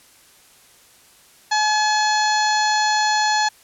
harmonic tone, 852 Hz, G#5, 44 cents sharp, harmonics 1 / 2 / 3 / 4 / 5 / 6 / 7 / 8, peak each -18 / -22 / -33 / -31 / -25 / -36 / -31 / -31 dBFS, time 1.51-3.49 s, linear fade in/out 10 ms, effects white hiss -51 dBFS RMS until 3.63 s + low-pass 12000 Hz 12 dB/octave

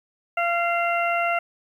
harmonic tone with a mistuned harmonic, 687 Hz, F5, 29 cents flat, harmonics 1 / 2 / 3 / 4, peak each -23 / -26 / -28 / -29 dBFS, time 0.37-1.39 s, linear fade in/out 5 ms, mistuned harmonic 3, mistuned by +22 cents, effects 9-bit

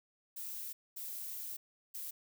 violet noise bursts at uneven times, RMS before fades -43 dBFS, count 3, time 0.36-0.73 / 0.96-1.57 / 1.94-2.11 s, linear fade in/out 10 ms, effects none

